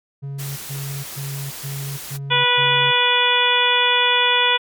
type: tone bursts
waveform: triangle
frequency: 139 Hz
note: C#3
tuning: 5 cents sharp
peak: -24 dBFS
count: 6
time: 0.22-2.92 s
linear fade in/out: 20 ms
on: 350 ms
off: 120 ms
type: noise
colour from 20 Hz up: white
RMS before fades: -33 dBFS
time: 0.38-2.18 s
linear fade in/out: 20 ms
type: harmonic tone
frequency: 490 Hz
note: B4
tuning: 14 cents flat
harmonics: 1 / 2 / 3 / 4 / 5 / 6 / 7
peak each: -25 / -20 / -23 / -24 / -21 / -22 / -19 dBFS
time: 2.3-4.58 s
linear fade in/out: 20 ms
effects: MP3 96 kbps